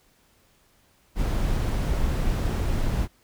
brown noise, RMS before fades -24 dBFS, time 1.15-3.08 s, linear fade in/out 50 ms, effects pink hiss -62 dBFS RMS until 3.23 s

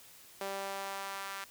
sawtooth tone with high-pass filter sweep, 196 Hz, G3, in tune, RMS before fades -40 dBFS, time 0.41-1.44 s, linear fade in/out 2 ms, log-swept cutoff 520 to 1300 Hz, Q 1.5, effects white hiss -56 dBFS RMS until 1.5 s

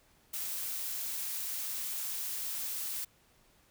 blue noise, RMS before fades -37 dBFS, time 0.33-3.05 s, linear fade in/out 10 ms, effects pink hiss -66 dBFS RMS until 3.7 s

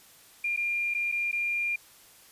sine tone with dropouts, 2400 Hz, D7, 37 cents sharp, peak -26 dBFS, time 0.44-1.76 s, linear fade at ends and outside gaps 5 ms, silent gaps 0.564-0.573 / 0.94-0.947 / 1.117-1.122 / 1.315-1.327 s, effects white hiss -55 dBFS RMS until 2.31 s + resampled to 32000 Hz

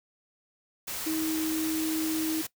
sine tone in noise, 317.1 Hz, D#4, 33 cents sharp, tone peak -27 dBFS, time 1.06-2.42 s, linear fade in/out 10 ms, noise white, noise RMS -35 dBFS, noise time 0.87-2.47 s, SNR +5 dB, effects noise-tail reverb RT60 0.1 s tail -19 dB re dry

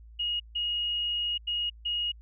sine tone bursts at uneven times, 2877 Hz, F#7, 49 cents flat, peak -27 dBFS, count 4, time 0.19-0.4 / 0.55-1.38 / 1.47-1.7 / 1.85-2.12 s, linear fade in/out 10 ms, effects added 56 Hz sine -47 dBFS peak until 2.21 s

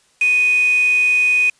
sine tone with quantisation, 2489 Hz, D#7, in tune, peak -12 dBFS, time 0.21-1.5 s, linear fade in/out 5 ms, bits 4, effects white hiss -57 dBFS RMS until 1.59 s + resampled to 22050 Hz

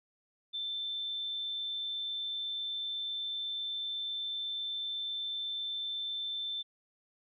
sine tone, 3546 Hz, A7, 13 cents sharp, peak -34 dBFS, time 0.53-6.63 s, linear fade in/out 20 ms, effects none

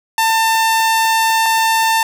sawtooth tone pair in turn, 896 / 896 Hz, A5 / A5, +31 / +31 cents, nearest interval unison, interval 0 cents, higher neither, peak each -8 dBFS, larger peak neither, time 0.18-1.46 / 1.46-2.03 s, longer first, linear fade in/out 2 ms, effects none

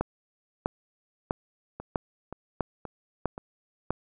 two click trains, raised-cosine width 1 ms, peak -12 / -23 dBFS, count 7 / 5, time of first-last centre 0.01-3.906 / 1.8-3.905 s, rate 1.54 / 1.9 Hz, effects none

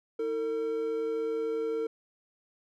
triangle tone pair together, 319.9 / 452.7 Hz, D#4 / A4, +48 / +49 cents, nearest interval tritone, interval 601 cents, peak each -36 / -27 dBFS, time 0.19-1.87 s, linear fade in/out 5 ms, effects none

